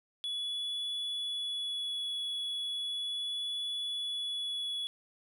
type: tone with vibrato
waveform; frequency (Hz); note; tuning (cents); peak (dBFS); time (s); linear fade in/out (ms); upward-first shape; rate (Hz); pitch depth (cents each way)
triangle; 3400; G#7; +40; -32; 0.24-4.87; 0; sine; 0.36; 8
effects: none